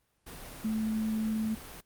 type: tone in noise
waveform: sine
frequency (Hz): 218.8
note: A3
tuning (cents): -9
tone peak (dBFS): -28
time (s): 0.64-1.55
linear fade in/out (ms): 10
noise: pink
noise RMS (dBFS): -45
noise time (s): 0.26-1.81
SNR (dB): +14
effects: pink hiss -74 dBFS RMS until 1.85 s + Opus 32 kbps